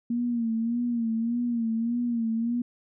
sine tone with vibrato, 233.1 Hz, A#3, in tune, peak -24 dBFS, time 0.1-2.62 s, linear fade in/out 5 ms, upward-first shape sine, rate 1.7 Hz, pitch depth 66 cents each way, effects none

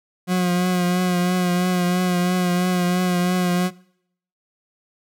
40% pulse tone with vibrato, 179.8 Hz, F#3, 49 cents flat, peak -16 dBFS, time 0.27-3.71 s, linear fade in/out 50 ms, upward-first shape triangle, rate 3 Hz, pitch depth 34 cents each way, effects noise-tail reverb RT60 0.7 s tail -23 dB re dry

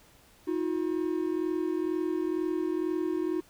triangle tone pair together, 317.9 / 360 Hz, D#4 / F#4, +37 / -47 cents, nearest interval major second, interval 216 cents, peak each -28 dBFS, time 0.47-3.41 s, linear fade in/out 10 ms, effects pink hiss -59 dBFS RMS until 3.49 s

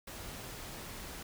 pink noise, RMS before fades -45 dBFS, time 0.07-1.23 s, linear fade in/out 5 ms, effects none

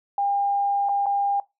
sine tone with dropouts, 803 Hz, G5, 41 cents sharp, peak -20 dBFS, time 0.18-1.4 s, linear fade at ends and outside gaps 2 ms, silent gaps 0.888-0.892 / 1.059-1.065 s, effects noise-tail reverb RT60 0.2 s tail -20 dB re dry

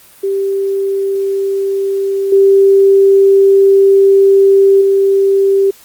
sine tone with level steps, 392 Hz, G4, in tune, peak -12 / -4 / -7 dBFS, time 0.23-5.71 s, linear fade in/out 10 ms, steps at 2.32 / 4.81 s, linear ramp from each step 5 ms, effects white hiss -42 dBFS RMS until 5.84 s + Opus 32 kbps

